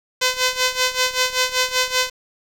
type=tone with tremolo; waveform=5% pulse; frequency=509 Hz; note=C5; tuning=48 cents flat; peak=-3 dBFS; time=0.21-2.1 s; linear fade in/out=10 ms; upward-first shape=sine; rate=5.2 Hz; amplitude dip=80%; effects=low-pass 12000 Hz 12 dB/octave + 7-bit